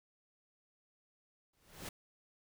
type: noise with exponential growth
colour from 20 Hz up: pink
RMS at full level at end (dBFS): -41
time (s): 1.53-1.89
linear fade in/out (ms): 5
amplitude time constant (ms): 78
effects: none